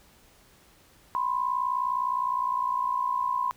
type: tone pair together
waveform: sine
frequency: 994 / 1053.7 Hz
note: B5 / C6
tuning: +11 / +12 cents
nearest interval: minor second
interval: 101 cents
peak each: -27 / -28 dBFS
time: 1.15-3.51 s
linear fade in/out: 0 ms
effects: pink hiss -58 dBFS RMS until 3.56 s